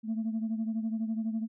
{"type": "beating tone pair", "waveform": "sine", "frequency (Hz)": [220.7, 232.7], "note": ["A3", "A#3"], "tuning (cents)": [5, -3], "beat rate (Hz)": 12, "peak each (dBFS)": [-29, -35], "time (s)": [0.03, 1.48], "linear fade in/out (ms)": 50, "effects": ["tanh soft clip ceiling -25 dBFS"]}